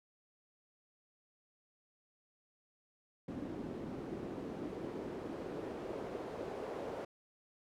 pink noise with band-pass filter sweep, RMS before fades -43 dBFS, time 3.28-7.05 s, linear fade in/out 5 ms, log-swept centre 260 to 520 Hz, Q 1.8, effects none

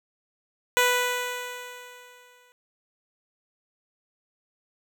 10% pulse tone with exponential decay, 493.9 Hz, B4, in tune, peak -9 dBFS, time 0.77-2.52 s, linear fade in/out 0 ms, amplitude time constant 380 ms, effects none

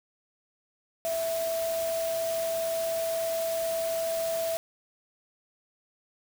sine tone in noise, 659.3 Hz, E5, in tune, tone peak -27 dBFS, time 1.05-4.57 s, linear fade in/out 0 ms, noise white, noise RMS -38 dBFS, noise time 1.05-4.57 s, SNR +8 dB, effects none

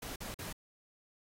pink noise bursts, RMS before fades -43 dBFS, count 3, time 0.02-0.528 s, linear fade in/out 5 ms, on 140 ms, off 44 ms, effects AAC 48 kbps

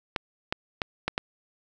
clicks, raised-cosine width 0.3 ms, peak -10 dBFS, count 5, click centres 0.162 / 0.525 / 0.818 / 1.08 / 1.179 s, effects none

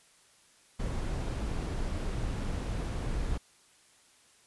brown noise, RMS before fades -33 dBFS, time 0.79-3.38 s, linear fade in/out 10 ms, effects white hiss -62 dBFS RMS until 4.46 s + resampled to 24000 Hz

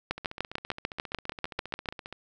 two click trains, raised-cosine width 0.3 ms, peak -23 / -12 dBFS, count 30 / 13, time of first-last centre 0.18-2.126 / 0.11-1.888 s, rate 14.9 / 6.75 Hz, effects none

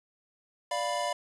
square chord, B diminished, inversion first, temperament equal, 587.3 / 698.5 / 987.8 Hz, D5 / F5 / B5, 0 / 0 / 0 cents, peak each -34 / -34 / -34 dBFS, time 0.71-1.13 s, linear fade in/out 5 ms, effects resampled to 24000 Hz + 9-bit

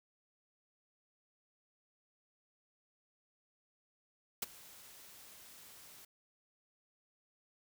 white noise with ADSR envelope, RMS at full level -34 dBFS, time 4.42-6.05 s, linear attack 6 ms, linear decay 21 ms, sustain -22 dB, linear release 3 ms, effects none

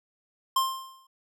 square tone with exponential decay, 1055 Hz, C6, 14 cents sharp, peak -20 dBFS, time 0.56-1.07 s, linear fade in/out 5 ms, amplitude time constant 110 ms, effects none

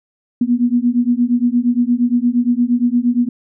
sine beating tone pair, 237.9 / 246.5 Hz, A#3 / B3, +35 / -3 cents, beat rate 8.6 Hz, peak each -15 dBFS, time 0.41-3.29 s, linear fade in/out 5 ms, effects none

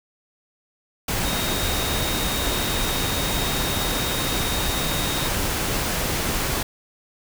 sine tone in noise, 3729 Hz, A#7, in tune, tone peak -30 dBFS, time 1.25-5.28 s, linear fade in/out 5 ms, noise pink, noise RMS -24 dBFS, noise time 1.08-6.63 s, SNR -9 dB, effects none

